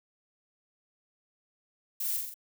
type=noise with echo; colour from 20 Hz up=violet; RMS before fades=-33 dBFS; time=2-2.17 s; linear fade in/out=5 ms; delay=43 ms; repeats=4; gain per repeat=-3 dB; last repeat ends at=2.342 s; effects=none